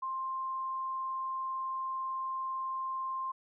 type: tone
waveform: sine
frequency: 1053 Hz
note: C6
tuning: 11 cents sharp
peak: -33 dBFS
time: 0.02-3.32 s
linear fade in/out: 10 ms
effects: none